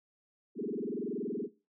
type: tone with frequency modulation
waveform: sine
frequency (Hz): 322.6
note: E4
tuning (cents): -37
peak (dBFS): -33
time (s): 0.55-1.49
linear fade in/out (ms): 50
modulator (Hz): 21.1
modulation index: 5.5
effects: noise-tail reverb RT60 0.3 s tail -18 dB re dry